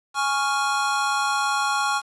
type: chord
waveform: square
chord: Db major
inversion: second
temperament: equal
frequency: 830.6 / 1108.7 / 1396.9 Hz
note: Ab5 / Db6 / F6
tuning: 0 / 0 / 0 cents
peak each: -26 dBFS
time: 0.14-2.02 s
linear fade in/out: 50 ms
effects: resampled to 22050 Hz + 8-bit